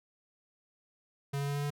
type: tone with pitch steps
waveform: square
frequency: 140.3 / 141.44 / 142.59 / 143.75 / 144.91 Hz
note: C#3 / C#3 / C#3 / D3 / D3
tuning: +21 / +35 / +49 / -37 / -23 cents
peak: -32 dBFS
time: 1.33-1.705 s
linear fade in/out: 10 ms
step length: 75 ms
effects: none